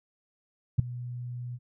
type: tone with ADSR envelope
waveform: sine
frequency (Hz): 122.5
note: B2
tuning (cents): -14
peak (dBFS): -14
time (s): 0.78-1.59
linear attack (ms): 14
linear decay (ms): 7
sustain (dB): -20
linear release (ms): 45
effects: none